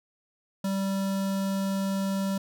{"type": "tone with notch filter", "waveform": "square", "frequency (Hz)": 194.6, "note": "G3", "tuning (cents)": -12, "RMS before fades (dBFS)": -28, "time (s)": [0.64, 2.38], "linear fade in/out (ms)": 5, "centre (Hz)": 2200, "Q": 1.9, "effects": []}